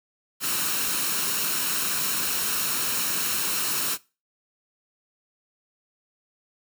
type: noise with comb filter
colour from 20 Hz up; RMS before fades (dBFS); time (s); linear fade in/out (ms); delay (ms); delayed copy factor
white; -26; 0.4-3.98; 50; 0.73; +0.5
effects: noise-tail reverb RT60 0.3 s tail -21 dB re dry + high-pass 150 Hz 12 dB/octave